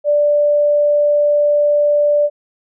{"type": "tone", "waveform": "sine", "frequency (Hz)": 587.3, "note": "D5", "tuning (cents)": 0, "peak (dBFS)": -10, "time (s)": [0.04, 2.3], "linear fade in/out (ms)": 50, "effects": []}